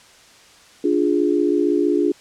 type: chord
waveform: sine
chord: D diminished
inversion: none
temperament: equal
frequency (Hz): 293.7 / 349.2 / 415.3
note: D4 / F4 / Ab4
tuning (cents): 0 / 0 / 0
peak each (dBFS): -19 / -19 / -21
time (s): 0.84-2.12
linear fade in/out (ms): 5
effects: white hiss -48 dBFS RMS until 2.2 s + low-pass 7000 Hz 12 dB/octave